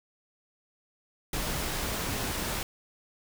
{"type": "noise", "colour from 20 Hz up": "pink", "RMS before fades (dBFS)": -32, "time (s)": [1.33, 2.63], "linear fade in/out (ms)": 2, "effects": []}